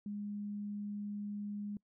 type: tone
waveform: sine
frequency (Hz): 205.7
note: G#3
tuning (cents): -16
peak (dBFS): -38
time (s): 0.06-1.77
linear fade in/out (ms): 2
effects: noise-tail reverb RT60 0.1 s tail -25 dB re dry